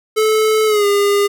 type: tone with pitch glide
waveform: square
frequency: 434.5 to 405.4 Hz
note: A4 to G#4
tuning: -22 to -42 cents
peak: -12 dBFS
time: 0.16-1.28 s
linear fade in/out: 20 ms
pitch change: -120 cents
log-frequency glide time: 0.66-0.86 s
effects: none